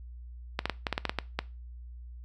clicks, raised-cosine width 0.3 ms, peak -12 dBFS, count 10, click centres 0.591 / 0.656 / 0.697 / 0.868 / 0.927 / 0.979 / 1.053 / 1.095 / 1.187 / 1.39 s, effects noise-tail reverb RT60 0.3 s tail -20 dB re dry + added 60 Hz sine -42 dBFS peak until 2.24 s

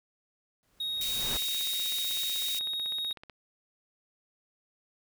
pink noise with exponential growth, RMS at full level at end -34 dBFS, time 0.63-1.37 s, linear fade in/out 0 ms, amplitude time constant 160 ms
triangle tone, 3757 Hz, A#7, 13 cents sharp, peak -29 dBFS, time 0.8-3.13 s, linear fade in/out 5 ms
white high-pass noise, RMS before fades -36 dBFS, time 1.01-2.59 s, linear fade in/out 2 ms, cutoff 2200 Hz, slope 24 dB/octave
click train, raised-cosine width 0.3 ms, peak -30 dBFS, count 32, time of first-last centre 1.36-3.298 s, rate 16 Hz
effects none

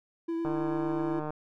triangle tone with vibrato, 332.1 Hz, E4, 13 cents sharp, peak -27 dBFS, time 0.28-1.2 s, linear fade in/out 10 ms, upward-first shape sine, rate 9.3 Hz, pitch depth 14 cents each way
click train, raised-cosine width 1 ms, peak -22 dBFS, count 131, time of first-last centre 0.45-1.305 s, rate 152 Hz
effects none

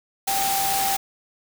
sine tone in noise, 784 Hz, G5, in tune, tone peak -23 dBFS, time 0.27-0.97 s, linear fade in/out 10 ms, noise white, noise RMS -25 dBFS, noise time 0.27-0.97 s, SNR -1 dB, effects none

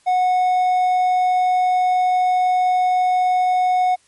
triangle tone, 733 Hz, F#5, 16 cents flat, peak -12 dBFS, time 0.06-3.96 s, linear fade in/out 20 ms, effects white hiss -57 dBFS RMS until 4.07 s + MP3 48 kbps

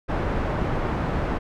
pink low-pass noise, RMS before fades -25 dBFS, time 0.08-1.39 s, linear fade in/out 20 ms, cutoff 1300 Hz, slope 12 dB/octave, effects none

